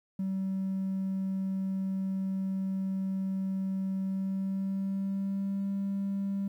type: tone with pitch glide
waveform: triangle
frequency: 191.4 to 197.12 Hz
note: G3 to G3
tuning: -41 to +10 cents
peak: -26 dBFS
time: 0.19-6.48 s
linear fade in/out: 5 ms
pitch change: +51 cents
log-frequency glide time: 4.02-5.69 s
effects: tanh soft clip ceiling -25 dBFS + 11-bit